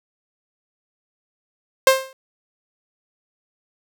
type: tone with exponential decay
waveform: sawtooth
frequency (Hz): 529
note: C5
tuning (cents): +19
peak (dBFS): -3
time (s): 1.87-2.13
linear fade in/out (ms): 2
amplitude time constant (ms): 56
effects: none